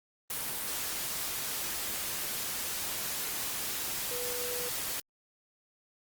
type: tone in noise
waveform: sine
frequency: 490 Hz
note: B4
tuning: 14 cents flat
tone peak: -38 dBFS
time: 4.11-4.69 s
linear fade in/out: 2 ms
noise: white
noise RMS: -35 dBFS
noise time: 0.3-5 s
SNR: -6 dB
effects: Opus 32 kbps